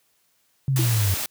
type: linear sweep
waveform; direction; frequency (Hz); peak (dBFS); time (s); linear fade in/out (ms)
sine; down; 138.59 to 92.2; -18; 0.68-1.14; 0
type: high-pass noise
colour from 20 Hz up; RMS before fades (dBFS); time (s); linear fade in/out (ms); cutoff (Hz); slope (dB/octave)
white; -28; 0.76-1.26; 2; 100; 12
type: tone with exponential decay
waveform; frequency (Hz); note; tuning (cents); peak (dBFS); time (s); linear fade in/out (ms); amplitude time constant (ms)
sine; 328.3; E4; -7; -21; 0.79-0.93; 0; 30
effects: white hiss -66 dBFS RMS until 1.3 s + high-pass 60 Hz 12 dB/octave